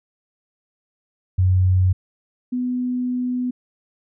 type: tone pair in turn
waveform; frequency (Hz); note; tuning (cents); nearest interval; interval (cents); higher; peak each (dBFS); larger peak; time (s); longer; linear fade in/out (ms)
sine; 92.5 / 249.2; F#2 / B3; 0 / +16; octave + perfect fourth; 1716; second; -13 / -20; first; 1.38-1.93 / 2.52-3.51; second; 10
effects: none